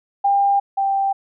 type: tone pair in turn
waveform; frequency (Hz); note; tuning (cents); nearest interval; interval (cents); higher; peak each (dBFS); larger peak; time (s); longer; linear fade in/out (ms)
sine; 799 / 785.3; G5 / G5; +33 / +3; unison; 30; first; -13 / -16; first; 0.24-0.6 / 0.77-1.13; neither; 10
effects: none